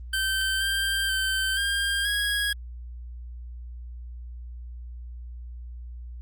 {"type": "tone with pitch steps", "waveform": "25% pulse", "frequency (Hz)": [1551, 1578, 1548, 1603, 1653], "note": ["G6", "G6", "G6", "G6", "G#6"], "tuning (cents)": [-19, 11, -22, 38, -9], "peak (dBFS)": -20, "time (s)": [0.13, 2.53], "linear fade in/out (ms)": 5, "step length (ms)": 480, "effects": ["added 60 Hz sine -36 dBFS peak until 6.21 s", "Opus 32 kbps"]}